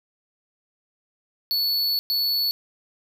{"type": "tone bursts at uneven times", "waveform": "square", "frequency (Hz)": 4430, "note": "C#8", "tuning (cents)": -2, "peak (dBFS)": -21, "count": 2, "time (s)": [[1.51, 1.99], [2.1, 2.51]], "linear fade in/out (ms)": 0, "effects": []}